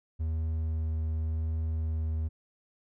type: tone with vibrato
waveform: triangle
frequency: 79.6 Hz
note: D#2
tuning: 40 cents sharp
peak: -26 dBFS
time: 0.19-2.29 s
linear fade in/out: 20 ms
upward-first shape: triangle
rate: 0.89 Hz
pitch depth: 9 cents each way
effects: none